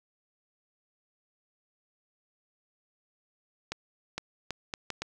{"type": "accelerating click train", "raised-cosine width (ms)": 0.2, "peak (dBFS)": -16, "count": 6, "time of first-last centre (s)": [3.72, 5.02], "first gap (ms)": 460, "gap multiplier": 0.71, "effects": []}